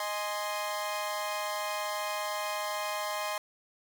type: chord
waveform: sawtooth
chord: Ab major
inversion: second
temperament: equal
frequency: 622.3 / 830.6 / 1046.5 Hz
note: Eb5 / Ab5 / C6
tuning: 0 / 0 / 0 cents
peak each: -32 / -34 / -32 dBFS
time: 0-3.38 s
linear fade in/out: 2 ms
effects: none